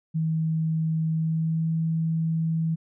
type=tone with pitch glide; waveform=sine; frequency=160 to 162.23 Hz; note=D#3 to E3; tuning=+49 to -27 cents; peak=-22 dBFS; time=0.14-2.76 s; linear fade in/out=20 ms; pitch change=+24 cents; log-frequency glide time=1.11-1.71 s; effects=none